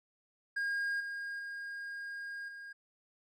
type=tone with level steps; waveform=triangle; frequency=1623 Hz; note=G#6; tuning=40 cents flat; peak=-30 / -36 / -38 / -43 dBFS; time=0.56-2.73 s; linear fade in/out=10 ms; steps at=1 / 1.39 / 2.48 s; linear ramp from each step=5 ms; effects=resampled to 24000 Hz